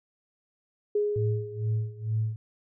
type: tone with exponential decay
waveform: sine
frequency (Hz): 415.3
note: G#4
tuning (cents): 0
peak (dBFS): -21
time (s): 0.95-2.33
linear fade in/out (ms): 5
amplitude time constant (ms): 300
type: tone with tremolo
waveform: sine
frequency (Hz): 110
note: A2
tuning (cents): 0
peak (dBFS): -23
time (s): 1.16-2.36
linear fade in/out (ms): 0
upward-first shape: sine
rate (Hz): 2.2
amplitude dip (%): 90
effects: none